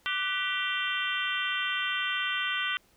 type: harmonic tone with a mistuned harmonic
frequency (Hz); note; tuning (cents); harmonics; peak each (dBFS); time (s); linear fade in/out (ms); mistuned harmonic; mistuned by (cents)
392; G4; 0; 3 / 4 / 5 / 6 / 7 / 8 / 9; -36 / -33 / -34 / -40 / -35 / -34 / -42; 0.06-2.77; 0; 4; -83
effects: pink hiss -64 dBFS RMS until 2.96 s